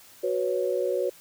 sine chord, F# suspended fourth, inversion none, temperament equal, 370 / 493.9 / 554.4 Hz, F#4 / B4 / C#5, 0 / 0 / 0 cents, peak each -28 dBFS, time 0.23-1.1 s, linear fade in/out 10 ms, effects white hiss -52 dBFS RMS until 1.2 s

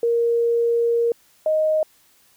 sine tone pair in turn, 468 / 623.1 Hz, A#4 / D#5, +7 / +2 cents, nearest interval perfect fourth, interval 495 cents, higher second, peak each -16 dBFS, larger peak neither, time 0.03-1.12 / 1.46-1.83 s, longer first, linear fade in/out 2 ms, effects white hiss -57 dBFS RMS until 2.36 s

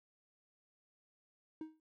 triangle tone with exponential decay, 314.7 Hz, D#4, 20 cents sharp, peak -36 dBFS, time 1.61-1.8 s, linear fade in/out 2 ms, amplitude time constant 41 ms, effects noise-tail reverb RT60 0.1 s tail -25 dB re dry

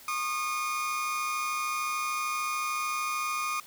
30% pulse tone pair together, 1089.6 / 1223 Hz, C#6 / D#6, -30 / -30 cents, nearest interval major second, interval 200 cents, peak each -34 / -27 dBFS, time 0.08-3.6 s, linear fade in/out 2 ms, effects white hiss -51 dBFS RMS until 3.66 s

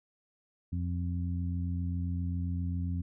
harmonic tone, 87.5 Hz, F2, 4 cents sharp, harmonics 1 / 2 / 3, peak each -31 / -37 / -41 dBFS, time 0.72-3.02 s, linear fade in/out 10 ms, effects none

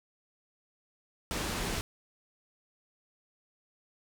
pink low-pass noise, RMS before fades -34 dBFS, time 1.31-1.81 s, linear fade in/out 0 ms, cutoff 9800 Hz, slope 12 dB/octave, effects none

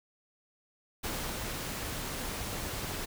pink noise with ADSR envelope, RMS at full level -35 dBFS, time 1.03-3.06 s, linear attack 14 ms, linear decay 320 ms, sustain -2 dB, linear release 17 ms, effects none

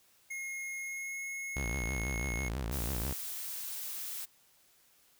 square tone with pitch glide, 2153 to 2173 Hz, C7 to C#7, +49 to -35 cents, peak -38 dBFS, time 0.3-2.49 s, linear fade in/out 10 ms, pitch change +16 cents, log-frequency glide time 0.77-1.21 s
sawtooth tone with vibrato, 61.74 Hz, B1, in tune, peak -30 dBFS, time 1.56-3.13 s, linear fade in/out 5 ms, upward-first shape triangle, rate 6.1 Hz, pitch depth 280 cents each way
blue noise, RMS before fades -40 dBFS, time 2.71-4.26 s, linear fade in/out 20 ms
effects white hiss -66 dBFS RMS until 5.19 s

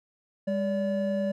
triangle tone pair together, 201.7 / 574.8 Hz, G3 / D5, +50 / -37 cents, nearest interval octave + tritone, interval 1813 cents, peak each -26 dBFS, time 0.47-1.32 s, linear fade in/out 10 ms, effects none

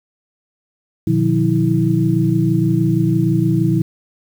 sine tone cluster, 121 / 152 / 178.3 / 324.4 Hz, B2 / D#3 / F3 / E4, -35 / -40 / +36 / -28 cents, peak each -18 dBFS, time 1.07-3.82 s, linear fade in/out 5 ms, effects 7-bit

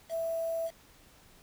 sine tone with quantisation, 659.3 Hz, E5, in tune, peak -30 dBFS, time 0.09-0.71 s, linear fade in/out 50 ms, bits 8, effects pink hiss -59 dBFS RMS until 1.42 s

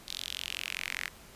sawtooth tone with high-pass filter sweep, 45.09 Hz, F#1, 44 cents flat, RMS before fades -38 dBFS, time 0.07-1.09 s, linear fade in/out 20 ms, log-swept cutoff 3900 to 1900 Hz, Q 3.6, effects pink hiss -53 dBFS RMS until 1.35 s + resampled to 32000 Hz

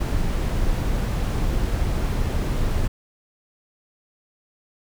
brown noise, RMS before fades -22 dBFS, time 0-2.88 s, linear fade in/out 10 ms, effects none

